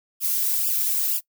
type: noise with flanger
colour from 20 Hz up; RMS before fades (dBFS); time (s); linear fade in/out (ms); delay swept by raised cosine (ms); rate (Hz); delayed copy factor
violet; -23; 0.2-1.21; 50; 0.48 to 2.88; 2.1; -0.95
effects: noise-tail reverb RT60 0.1 s tail -22 dB re dry